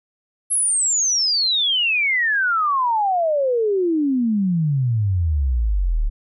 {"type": "exponential sweep", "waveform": "sine", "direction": "down", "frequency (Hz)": [11170, 34.65], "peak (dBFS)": -16, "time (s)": [0.5, 6.1], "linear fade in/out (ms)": 20, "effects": []}